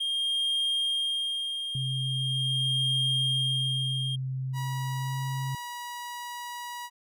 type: tone with tremolo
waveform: triangle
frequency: 3219 Hz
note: G7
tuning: 45 cents sharp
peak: -23 dBFS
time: 0-4.16 s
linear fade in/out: 10 ms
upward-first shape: sine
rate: 0.41 Hz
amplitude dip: 55%
type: tone with pitch glide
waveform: sine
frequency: 131 to 132.83 Hz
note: C3 to C3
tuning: +2 to +26 cents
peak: -29 dBFS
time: 1.75-5.55 s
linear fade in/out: 2 ms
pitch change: +24 cents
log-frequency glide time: 4.97-5.19 s
type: tone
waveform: sawtooth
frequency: 966 Hz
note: B5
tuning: 39 cents flat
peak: -32 dBFS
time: 4.53-6.9 s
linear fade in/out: 50 ms
effects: none